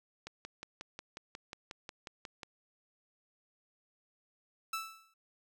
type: click train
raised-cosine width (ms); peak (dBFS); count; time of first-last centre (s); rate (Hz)
0.2; -26; 13; 0.27-2.432; 5.55
type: tone with exponential decay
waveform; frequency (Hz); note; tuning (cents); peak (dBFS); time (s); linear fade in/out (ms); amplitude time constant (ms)
sawtooth; 1318.5; E6; 0; -29; 4.73-5.14; 5; 88
effects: none